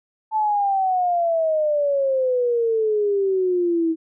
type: exponential sweep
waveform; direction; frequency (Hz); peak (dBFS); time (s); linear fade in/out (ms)
sine; down; 880 to 320.2; -17; 0.31-3.96; 50
effects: none